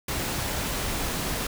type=noise; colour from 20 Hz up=pink; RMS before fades=-29 dBFS; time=0.08-1.47 s; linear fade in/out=5 ms; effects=none